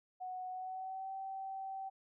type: tone with pitch glide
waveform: sine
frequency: 739 to 771.7 Hz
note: F#5 to G5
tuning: -2 to -27 cents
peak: -40 dBFS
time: 0.2-1.9 s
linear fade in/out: 20 ms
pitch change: +75 cents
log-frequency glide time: 0.5-1.12 s
effects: none